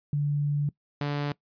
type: tone pair in turn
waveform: sine / sawtooth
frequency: 145.4 / 144.89 Hz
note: D3 / D3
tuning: -17 / -23 cents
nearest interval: unison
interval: 6 cents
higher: first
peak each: -23 dBFS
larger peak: neither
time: 0.13-0.69 / 1.01-1.32 s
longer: first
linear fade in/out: 2 ms
effects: noise-tail reverb RT60 0.1 s tail -21 dB re dry + resampled to 11025 Hz